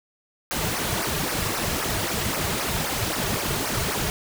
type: noise with flanger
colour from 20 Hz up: pink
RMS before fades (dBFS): -26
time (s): 0.51-4.1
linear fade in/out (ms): 0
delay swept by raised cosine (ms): 0.26 to 3.96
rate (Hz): 3.8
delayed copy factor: -0.85
effects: none